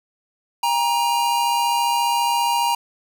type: tone pair together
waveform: square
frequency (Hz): 807 / 941.7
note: G#5 / A#5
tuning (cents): -50 / +17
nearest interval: minor third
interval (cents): 267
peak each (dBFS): -25 / -19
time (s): 0.63-2.75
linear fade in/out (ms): 5
effects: none